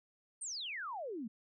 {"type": "exponential sweep", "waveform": "sine", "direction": "down", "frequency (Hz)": [9160, 205.2], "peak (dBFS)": -39, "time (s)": [0.41, 1.28], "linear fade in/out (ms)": 10, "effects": []}